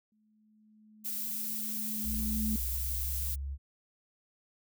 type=tone with exponential growth; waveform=sine; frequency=214.7 Hz; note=A3; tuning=42 cents flat; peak=-29 dBFS; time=0.12-2.56 s; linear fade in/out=2 ms; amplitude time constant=530 ms
type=noise; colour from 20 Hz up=violet; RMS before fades=-36 dBFS; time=1.04-3.36 s; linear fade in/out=20 ms
type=tone with pitch glide; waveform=sine; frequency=60.9 to 69.15 Hz; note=B1 to C#2; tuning=-24 to -4 cents; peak=-34 dBFS; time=2.03-3.58 s; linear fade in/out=50 ms; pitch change=+220 cents; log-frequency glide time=2.39-3.43 s
effects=none